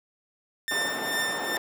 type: tone with tremolo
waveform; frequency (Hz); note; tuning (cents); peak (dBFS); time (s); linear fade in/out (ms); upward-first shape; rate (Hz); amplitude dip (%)
sawtooth; 1798; A6; +37; -21; 0.68-1.57; 0; triangle; 2.4; 70
type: band-pass noise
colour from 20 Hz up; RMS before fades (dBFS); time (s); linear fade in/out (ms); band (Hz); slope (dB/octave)
white; -34; 0.71-1.58; 0; 270 to 940; 12
effects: none